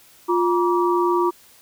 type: tone cluster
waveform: sine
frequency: 351.4 / 954 / 1159 Hz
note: F4 / A#5 / D6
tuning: +11 / +40 / -23 cents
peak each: -18 / -22 / -24 dBFS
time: 0.28-1.31 s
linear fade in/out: 20 ms
effects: white hiss -51 dBFS RMS until 1.61 s